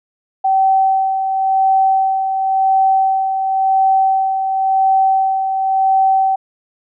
sine tone with tremolo, 769 Hz, G5, 33 cents flat, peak -9 dBFS, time 0.44-6.36 s, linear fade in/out 10 ms, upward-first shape sine, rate 0.94 Hz, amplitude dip 50%, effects none

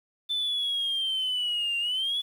sine linear two-way sweep, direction down then up, 3539 to 2768 to 3451 Hz, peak -24 dBFS, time 0.29-2.22 s, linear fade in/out 20 ms, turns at 1.78 s, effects tanh soft clip ceiling -23 dBFS + 9-bit

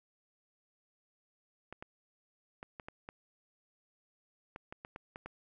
clicks, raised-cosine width 0.5 ms, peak -29 dBFS, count 12, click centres 1.726 / 1.825 / 2.629 / 2.798 / 2.885 / 3.089 / 4.561 / 4.725 / 4.849 / 4.961 / 5.159 / 5.26 s, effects none

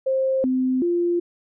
sine tone with pitch steps, 529 / 257.6 / 347.2 Hz, C5 / C4 / F4, +19 / -27 / -10 cents, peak -18 dBFS, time 0.06-1.2 s, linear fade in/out 10 ms, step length 380 ms, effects none

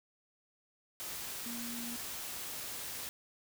sine tone in noise, 236.8 Hz, A#3, 27 cents sharp, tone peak -42 dBFS, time 1.46-1.96 s, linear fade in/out 0 ms, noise white, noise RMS -42 dBFS, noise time 1-3.09 s, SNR -3 dB, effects none

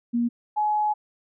sine tone pair in turn, 237.2 / 845.3 Hz, A#3 / G#5, +30 / +30 cents, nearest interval octave + minor seventh, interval 2200 cents, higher second, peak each -20 dBFS, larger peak neither, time 0.13-0.29 / 0.56-0.94 s, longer second, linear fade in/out 20 ms, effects none

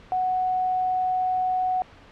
sine tone, 740 Hz, F#5, in tune, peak -21 dBFS, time 0.12-1.82 s, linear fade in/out 0 ms, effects pink hiss -49 dBFS RMS until 2.11 s + low-pass 3000 Hz 12 dB/octave

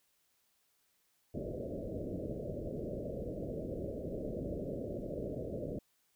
white low-pass noise, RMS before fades -40 dBFS, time 1.34-5.79 s, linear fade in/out 5 ms, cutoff 620 Hz, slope 96 dB/octave, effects white hiss -75 dBFS RMS until 6.15 s

